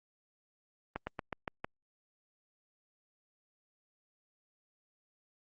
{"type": "slowing click train", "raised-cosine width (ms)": 0.5, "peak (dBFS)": -21, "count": 6, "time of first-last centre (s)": [0.96, 1.645], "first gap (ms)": 110, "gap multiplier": 1.11, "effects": ["Opus 32 kbps"]}